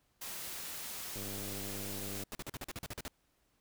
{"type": "noise", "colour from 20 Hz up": "white", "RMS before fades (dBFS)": -43, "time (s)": [0.21, 2.24], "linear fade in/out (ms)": 10}
{"type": "click train", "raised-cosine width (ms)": 2, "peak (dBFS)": -33, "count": 108, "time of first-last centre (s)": [1.16, 2.235], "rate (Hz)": 99.5}
{"type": "noise bursts", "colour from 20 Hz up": "pink", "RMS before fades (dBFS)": -42, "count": 11, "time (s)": [2.32, 3.08], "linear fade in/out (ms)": 0, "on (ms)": 30, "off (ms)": 43}
{"effects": ["pink hiss -75 dBFS RMS until 3.6 s"]}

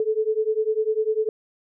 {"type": "beating tone pair", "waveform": "sine", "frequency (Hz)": [430, 440], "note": ["A4", "A4"], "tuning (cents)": [-40, 0], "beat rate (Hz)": 10, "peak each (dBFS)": -23, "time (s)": [0, 1.29], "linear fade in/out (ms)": 2, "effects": []}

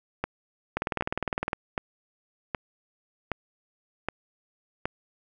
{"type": "two click trains", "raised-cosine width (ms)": 0.5, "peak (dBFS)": [-12, -12], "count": [16, 7], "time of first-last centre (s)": [[0.77, 1.531], [0.24, 4.855]], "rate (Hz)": [19.7, 1.3], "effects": []}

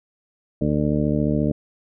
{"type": "harmonic tone", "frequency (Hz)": 74.3, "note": "D2", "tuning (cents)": 21, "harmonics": [1, 2, 3, 4, 5, 6, 7, 8], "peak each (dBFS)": [-29, -23, -23, -24, -35, -29, -38, -29], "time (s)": [0.61, 1.52], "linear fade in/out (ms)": 5, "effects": []}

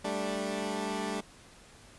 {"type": "chord", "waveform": "15% pulse", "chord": "G suspended second", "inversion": "none", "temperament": "equal", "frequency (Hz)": [196, 220, 293.7], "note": ["G3", "A3", "D4"], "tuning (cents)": [0, 0, 0], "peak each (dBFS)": [-29, -30, -31], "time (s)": [0.04, 1.21], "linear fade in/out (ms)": 10, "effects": ["pink hiss -55 dBFS RMS until 1.98 s", "resampled to 24000 Hz"]}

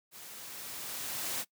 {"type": "noise with level ramp", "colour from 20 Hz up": "white", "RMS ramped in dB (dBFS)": [-49, -34], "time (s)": [0.11, 1.45], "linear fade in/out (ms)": 50, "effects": ["noise-tail reverb RT60 0.1 s tail -21 dB re dry", "high-pass 100 Hz 12 dB/octave"]}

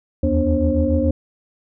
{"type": "tone cluster", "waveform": "sine", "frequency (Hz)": [76.1, 83.1, 244.2, 294.6, 534], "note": ["D#2", "E2", "B3", "D4", "C5"], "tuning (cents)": [-38, 15, -19, 6, 35], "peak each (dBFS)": -21, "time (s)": [0.23, 1.11], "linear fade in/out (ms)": 5, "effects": ["tanh soft clip ceiling -4 dBFS"]}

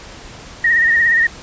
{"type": "tone with vibrato", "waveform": "sine", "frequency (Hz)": 1856, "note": "A#6", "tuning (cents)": -8, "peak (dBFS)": -10, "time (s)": [0.64, 1.27], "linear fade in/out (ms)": 5, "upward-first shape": "triangle", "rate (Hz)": 17, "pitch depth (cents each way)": 61, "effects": ["pink hiss -36 dBFS RMS until 1.42 s", "resampled to 16000 Hz"]}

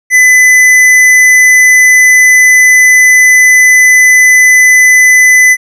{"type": "tone with hard clipping", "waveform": "triangle", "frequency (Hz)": 2008, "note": "B6", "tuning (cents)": 28, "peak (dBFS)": -3, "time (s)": [0.1, 5.57], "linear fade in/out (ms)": 50, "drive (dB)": 14, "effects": []}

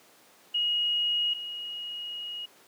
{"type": "tone pair in turn", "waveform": "sine", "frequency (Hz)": [2886, 2886], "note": ["F#7", "F#7"], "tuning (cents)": [-44, -44], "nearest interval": "unison", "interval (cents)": 0, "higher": "neither", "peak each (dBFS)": [-24, -34], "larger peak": "first", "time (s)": [[0.54, 1.34], [1.34, 2.46]], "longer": "second", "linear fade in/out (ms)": 10, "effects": ["pink hiss -57 dBFS RMS until 2.67 s", "high-pass 300 Hz 12 dB/octave"]}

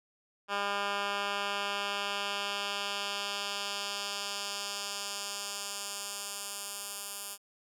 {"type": "tone with band-pass filter sweep", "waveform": "10% pulse", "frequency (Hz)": 201.4, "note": "G3", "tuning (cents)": 47, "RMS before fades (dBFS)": -36, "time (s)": [0.48, 7.38], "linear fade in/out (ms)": 50, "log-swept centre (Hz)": [1800, 11000], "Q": 1, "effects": []}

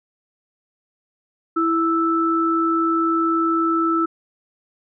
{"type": "tone pair together", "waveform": "sine", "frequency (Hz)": [329.5, 1318], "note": ["E4", "E6"], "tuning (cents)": [-1, -1], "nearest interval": "2 octaves", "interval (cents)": 2400, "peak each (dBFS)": -19, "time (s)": [1.56, 4.06], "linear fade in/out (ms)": 10, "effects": []}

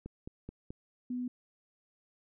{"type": "click train", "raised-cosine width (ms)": 3, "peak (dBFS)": -29, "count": 4, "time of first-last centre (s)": [0.06, 0.705], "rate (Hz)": 4.65}
{"type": "tone", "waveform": "sine", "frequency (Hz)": 248.1, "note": "B3", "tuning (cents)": 8, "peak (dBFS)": -33, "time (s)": [1.1, 1.28], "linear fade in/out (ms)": 5}
{"effects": []}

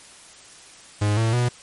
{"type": "tone with pitch steps", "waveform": "45% pulse", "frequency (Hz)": [103.9, 112.65, 122.14], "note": ["G#2", "A2", "B2"], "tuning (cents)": [1, 41, -19], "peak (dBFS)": -18, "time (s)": [1.01, 1.49], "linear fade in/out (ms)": 10, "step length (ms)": 160, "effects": ["white hiss -46 dBFS RMS until 1.62 s", "MP3 48 kbps"]}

